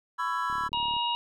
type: chord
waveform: triangle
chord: C# minor seventh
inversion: third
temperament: just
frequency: 997.9 / 1108.7 / 1330.5 / 1663.1 Hz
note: B5 / C#6 / E6 / G#6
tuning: +18 / 0 / +16 / +2 cents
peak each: -29 / -33 / -30 / -34 dBFS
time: 0.18-0.69 s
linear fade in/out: 20 ms
type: click train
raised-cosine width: 3 ms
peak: -34 dBFS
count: 18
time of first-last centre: 0.5-0.966 s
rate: 36.5 Hz
type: harmonic tone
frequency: 950 Hz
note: A#5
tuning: 33 cents sharp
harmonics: 1 / 3 / 4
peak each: -28 / -30 / -36 dBFS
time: 0.73-1.15 s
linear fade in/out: 0 ms
effects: none